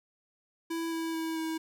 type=tone with pitch steps; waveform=square; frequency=330.5 / 327.5 / 324.4 / 321.5 Hz; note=E4 / E4 / E4 / E4; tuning=+5 / -11 / -28 / -43 cents; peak=-32 dBFS; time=0.7-1.58 s; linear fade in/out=10 ms; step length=220 ms; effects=none